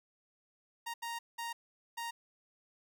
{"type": "tone bursts at uneven times", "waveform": "sawtooth", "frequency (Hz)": 932.3, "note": "A#5", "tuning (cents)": 0, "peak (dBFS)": -34, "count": 4, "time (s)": [[0.86, 0.94], [1.02, 1.19], [1.38, 1.53], [1.97, 2.11]], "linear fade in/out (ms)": 10, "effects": []}